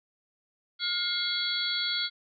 sine tone cluster, 1419 / 2125 / 3351 / 3958 / 4442 Hz, F6 / C7 / G#7 / B7 / C#8, +27 / +26 / +15 / +3 / +3 cents, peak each -35 / -37 / -31 / -35 / -32 dBFS, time 0.79-2.1 s, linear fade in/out 50 ms, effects none

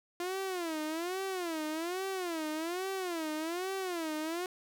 sawtooth tone with vibrato, 344.4 Hz, F4, 24 cents flat, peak -30 dBFS, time 0.2-4.46 s, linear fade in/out 2 ms, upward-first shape sine, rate 1.2 Hz, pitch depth 200 cents each way, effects none

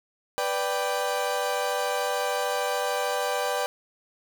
30% pulse chord, G major, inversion first, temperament equal, 493.9 / 587.3 / 784 Hz, B4 / D5 / G5, 0 / 0 / 0 cents, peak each -27 dBFS, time 0.38-3.66 s, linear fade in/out 0 ms, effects none

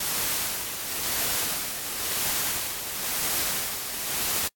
white noise with tremolo, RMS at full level -26 dBFS, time 0-4.48 s, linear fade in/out 5 ms, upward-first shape sine, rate 0.97 Hz, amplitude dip 55%, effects noise-tail reverb RT60 0.1 s tail -26 dB re dry + AAC 64 kbps

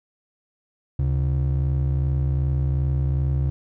triangle ring-modulated tone, 103.6 Hz, G#2, 4 cents flat, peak -14 dBFS, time 0.99-3.5 s, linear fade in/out 0 ms, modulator 31.3 Hz, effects none

